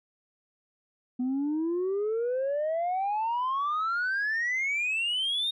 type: exponential sweep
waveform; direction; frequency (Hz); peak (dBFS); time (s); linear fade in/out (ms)
sine; up; 245.7 to 3729; -24; 1.19-5.51; 10
effects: tanh soft clip ceiling -24 dBFS